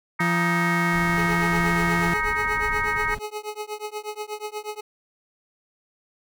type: harmonic tone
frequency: 313.2 Hz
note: D#4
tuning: 11 cents sharp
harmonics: 3 / 4 / 5 / 6 / 7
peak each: -30 / -28 / -31 / -27 / -28 dBFS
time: 0.19-3.15 s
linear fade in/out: 10 ms
type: tone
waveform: 35% pulse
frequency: 171.2 Hz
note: F3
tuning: 34 cents flat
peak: -21 dBFS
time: 0.2-2.14 s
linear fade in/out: 5 ms
type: noise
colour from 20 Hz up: brown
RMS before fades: -35 dBFS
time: 0.92-3.19 s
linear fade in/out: 2 ms
type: tone with tremolo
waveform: 25% pulse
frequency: 423 Hz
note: G#4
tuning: 32 cents sharp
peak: -23 dBFS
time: 1.17-4.81 s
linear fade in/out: 10 ms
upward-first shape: triangle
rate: 8.3 Hz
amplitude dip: 100%
effects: none